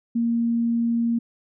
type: tone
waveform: sine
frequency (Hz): 233.1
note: A#3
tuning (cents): 0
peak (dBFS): -19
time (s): 0.15-1.19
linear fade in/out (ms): 10
effects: none